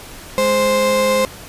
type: tone pair together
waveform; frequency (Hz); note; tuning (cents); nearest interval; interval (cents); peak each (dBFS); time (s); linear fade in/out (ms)
35% pulse; 207.7 / 523.3; G#3 / C5; 0 / 0; octave + major third; 1600; -21 / -12; 0.38-1.25; 0
effects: pink hiss -36 dBFS RMS until 1.48 s + resampled to 32000 Hz